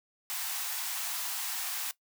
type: high-pass noise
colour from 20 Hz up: white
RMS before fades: -35 dBFS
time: 0.3-1.91 s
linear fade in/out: 0 ms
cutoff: 690 Hz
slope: 96 dB/octave
effects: noise-tail reverb RT60 0.1 s tail -18 dB re dry